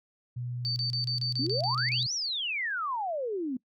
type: tone with pitch glide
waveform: sine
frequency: 122.4 to 124.97 Hz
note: B2 to B2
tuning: -15 to +21 cents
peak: -32 dBFS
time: 0.36-2.07 s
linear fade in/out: 10 ms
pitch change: +36 cents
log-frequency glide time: 0.73-1.28 s
type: tone bursts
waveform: sine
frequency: 4575 Hz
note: D8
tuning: 46 cents flat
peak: -29 dBFS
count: 10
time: 0.65-2.029 s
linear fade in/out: 0 ms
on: 110 ms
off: 31 ms
type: exponential two-way sweep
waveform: sine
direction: up then down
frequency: 242.1 to 6040 to 242.1 Hz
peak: -29 dBFS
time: 1.39-3.57 s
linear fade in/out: 5 ms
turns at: 2.13 s
effects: noise-tail reverb RT60 0.1 s tail -22 dB re dry